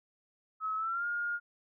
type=tone with pitch glide; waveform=sine; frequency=1287 to 1419.8 Hz; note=E6 to F6; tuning=-42 to +28 cents; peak=-31 dBFS; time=0.6-1.4 s; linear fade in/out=50 ms; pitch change=+170 cents; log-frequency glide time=0.76-1.06 s; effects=none